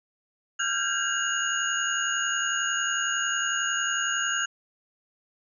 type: tone cluster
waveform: sine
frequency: 1379 / 1551 / 1622 / 2850 / 6690 Hz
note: F6 / G6 / G#6 / F7 / G#8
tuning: -22 / -19 / -41 / +34 / +12 cents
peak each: -31 dBFS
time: 0.59-4.46 s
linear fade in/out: 10 ms
effects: none